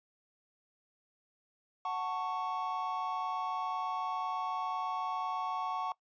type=chord; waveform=triangle; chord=F# minor; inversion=none; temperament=just; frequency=740 / 888 / 1110 Hz; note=F#5 / A5 / C#6; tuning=0 / +16 / +2 cents; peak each=-36 / -37 / -34 dBFS; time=1.85-5.92 s; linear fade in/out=2 ms; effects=noise-tail reverb RT60 0.1 s tail -21 dB re dry + resampled to 16000 Hz